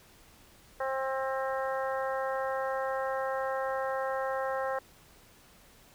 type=harmonic tone; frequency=265.7 Hz; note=C4; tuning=27 cents sharp; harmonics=2 / 3 / 4 / 5 / 6 / 7; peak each=-32 / -36 / -38 / -40 / -42 / -43 dBFS; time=0.8-4.79 s; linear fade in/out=5 ms; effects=pink hiss -58 dBFS RMS until 5.94 s